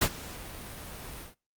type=noise with ADSR envelope; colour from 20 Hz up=pink; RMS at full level=-22 dBFS; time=0.01-1.35 s; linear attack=12 ms; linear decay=64 ms; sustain=-20 dB; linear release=140 ms; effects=noise-tail reverb RT60 0.3 s tail -23 dB re dry + Opus 48 kbps